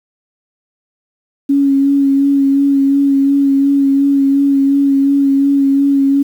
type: tone with vibrato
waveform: sine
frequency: 277.2 Hz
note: C#4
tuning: in tune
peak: -8 dBFS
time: 1.49-6.23 s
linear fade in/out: 10 ms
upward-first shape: sine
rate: 2.8 Hz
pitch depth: 21 cents each way
effects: 7-bit